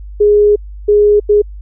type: tone bursts at uneven times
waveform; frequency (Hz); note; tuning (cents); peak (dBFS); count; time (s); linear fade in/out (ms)
sine; 415.3; G#4; 0; -5; 3; 0.2-0.56 / 0.88-1.2 / 1.29-1.42; 10
effects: added 50 Hz sine -26 dBFS peak until 1.61 s